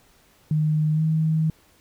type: tone with pitch glide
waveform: sine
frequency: 153.9 to 158.23 Hz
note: D#3 to D#3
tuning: -19 to +29 cents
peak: -18 dBFS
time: 0.51-1.5 s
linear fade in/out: 2 ms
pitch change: +48 cents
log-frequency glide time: 0.93-1.02 s
effects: pink hiss -58 dBFS RMS until 1.8 s